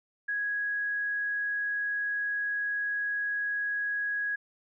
sine tone, 1661.2 Hz, G#6, in tune, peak -28 dBFS, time 0.28-4.36 s, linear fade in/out 10 ms, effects none

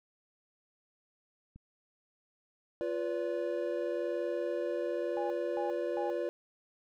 click, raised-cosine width 5 ms, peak -39 dBFS, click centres 1.56 s
triangle chord, B diminished, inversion second, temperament equal with one note detuned, 349.2 / 493.9 / 574.9 Hz, F4 / B4 / D5, 0 / 0 / -37 cents, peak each -34 dBFS, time 2.81-6.29 s, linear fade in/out 0 ms
sine tone bursts, 822 Hz, G#5, 18 cents flat, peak -36 dBFS, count 3, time 5.17-6.1 s, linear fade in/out 0 ms, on 130 ms, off 270 ms
effects none

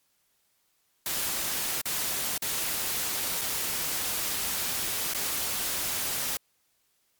white noise with dropouts, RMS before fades -30 dBFS, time 1.06-6.37 s, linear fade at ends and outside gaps 1 ms, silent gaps 1.814-1.856 / 2.378-2.422 / 3.412-3.415 / 5.136-5.147 s, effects white hiss -71 dBFS RMS until 7.19 s + MP3 96 kbps

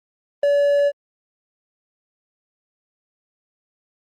triangle tone with ADSR envelope, 572 Hz, D5, 46 cents flat, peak -10 dBFS, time 0.43-0.92 s, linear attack 4 ms, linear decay 3 ms, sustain -2 dB, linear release 47 ms, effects Opus 32 kbps

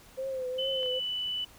sine tone with vibrato, 520 Hz, C5, 11 cents flat, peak -31 dBFS, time 0.17-1 s, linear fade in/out 20 ms, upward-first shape triangle, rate 2.4 Hz, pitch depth 64 cents each way
sine tone with pitch glide, 3022 to 2982 Hz, F#7 to F#7, +36 to +13 cents, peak -30 dBFS, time 0.58-1.45 s, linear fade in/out 10 ms, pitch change -23 cents, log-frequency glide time 0.83-0.93 s
clicks, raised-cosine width 0.3 ms, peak -30 / -33 dBFS, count 2, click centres 0.831 / 0.86 s
effects pink hiss -55 dBFS RMS until 1.58 s

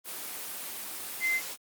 sine tone in noise, 2072 Hz, C7, 17 cents flat, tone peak -25 dBFS, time 1.2-1.41 s, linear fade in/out 50 ms, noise white, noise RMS -38 dBFS, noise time 0.04-1.57 s, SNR +10 dB, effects high-pass 200 Hz 12 dB/octave + Opus 24 kbps

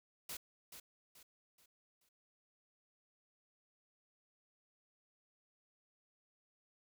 white noise with echo, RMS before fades -45 dBFS, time 0.29-0.37 s, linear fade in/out 5 ms, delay 430 ms, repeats 4, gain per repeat -8 dB, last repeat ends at 2.09 s, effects none

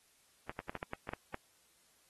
clicks, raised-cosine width 0.5 ms, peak -24 dBFS, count 9, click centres 0.495 / 0.591 / 0.695 / 0.753 / 0.829 / 0.934 / 1.091 / 1.135 / 1.344 s, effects white hiss -69 dBFS RMS until 2.09 s + AAC 32 kbps

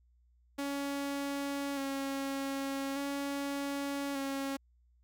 sawtooth tone with vibrato, 277.2 Hz, C#4, in tune, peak -30 dBFS, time 0.58-4.57 s, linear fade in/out 10 ms, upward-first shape square, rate 0.42 Hz, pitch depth 21 cents each way, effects added 60 Hz sine -64 dBFS peak until 5.03 s

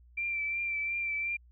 sine tone with vibrato, 2349 Hz, D7, in tune, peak -30 dBFS, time 0.17-1.37 s, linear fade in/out 10 ms, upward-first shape triangle, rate 2.8 Hz, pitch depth 33 cents each way, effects added 60 Hz sine -55 dBFS peak until 1.51 s

